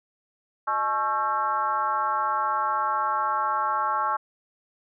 sine tone with frequency modulation, 1100 Hz, C#6, 14 cents flat, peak -22 dBFS, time 0.67-4.17 s, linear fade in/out 10 ms, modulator 242 Hz, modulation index 1.3, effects none

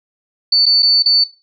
sine tone with dropouts, 4500 Hz, C#8, 25 cents sharp, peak -8 dBFS, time 0.52-1.24 s, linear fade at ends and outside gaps 5 ms, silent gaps 0.657-0.663 / 0.824-0.828 / 1.025-1.058 s, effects noise-tail reverb RT60 0.3 s tail -19 dB re dry

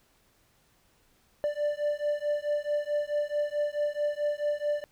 triangle beating tone pair, 587 / 591.6 Hz, D5 / D5, -1 / +13 cents, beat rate 4.6 Hz, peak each -28 dBFS, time 1.44-4.84 s, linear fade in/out 0 ms, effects pink hiss -66 dBFS RMS until 4.91 s

